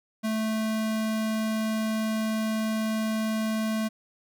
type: tone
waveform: square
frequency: 219.2 Hz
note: A3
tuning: 6 cents flat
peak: -26 dBFS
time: 0.23-3.89 s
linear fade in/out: 20 ms
effects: none